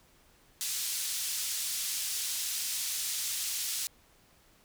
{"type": "band-pass noise", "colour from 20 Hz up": "pink", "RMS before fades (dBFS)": -34, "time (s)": [0.61, 3.87], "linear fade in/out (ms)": 0, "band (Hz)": [4600, 14000], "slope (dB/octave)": 12, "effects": ["pink hiss -63 dBFS RMS until 4.64 s"]}